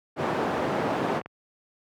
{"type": "band-pass noise", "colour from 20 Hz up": "white", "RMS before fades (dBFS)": -27, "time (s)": [0.16, 1.22], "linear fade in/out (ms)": 50, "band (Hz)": [140, 790], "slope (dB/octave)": 12}
{"type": "clicks", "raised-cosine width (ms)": 0.5, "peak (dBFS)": -24, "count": 3, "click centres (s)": [1.1, 1.214, 1.26]}
{"effects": ["high-pass 80 Hz 12 dB/octave"]}